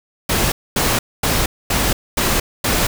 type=noise bursts; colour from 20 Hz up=pink; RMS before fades=-17 dBFS; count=6; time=0.29-2.87 s; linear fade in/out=5 ms; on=230 ms; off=240 ms; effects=none